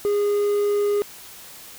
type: tone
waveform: triangle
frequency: 410.5 Hz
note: G#4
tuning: 20 cents flat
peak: -16 dBFS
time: 0.05-1.02 s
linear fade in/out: 0 ms
effects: white hiss -42 dBFS RMS until 1.78 s